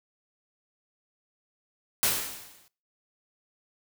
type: noise with exponential decay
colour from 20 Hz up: white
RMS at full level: -22 dBFS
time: 2.03-2.68 s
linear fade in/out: 0 ms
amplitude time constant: 140 ms
effects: noise-tail reverb RT60 0.4 s tail -23 dB re dry